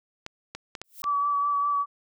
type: clicks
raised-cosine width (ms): 0.2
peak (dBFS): -18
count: 5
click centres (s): 0.264 / 0.55 / 0.752 / 0.816 / 1.041
type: noise with exponential growth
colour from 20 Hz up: violet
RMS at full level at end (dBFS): -36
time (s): 0.84-1.02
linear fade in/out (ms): 0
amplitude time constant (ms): 37
type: tone with vibrato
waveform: sine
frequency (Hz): 1148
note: D6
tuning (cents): -40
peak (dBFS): -22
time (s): 1.03-1.86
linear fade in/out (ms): 50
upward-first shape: triangle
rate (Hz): 5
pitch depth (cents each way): 24
effects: none